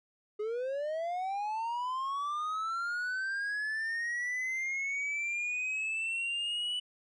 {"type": "linear sweep", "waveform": "triangle", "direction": "up", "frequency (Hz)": [412.6, 2973], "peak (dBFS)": -30, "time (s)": [0.39, 6.8], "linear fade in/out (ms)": 10, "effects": ["resampled to 22050 Hz"]}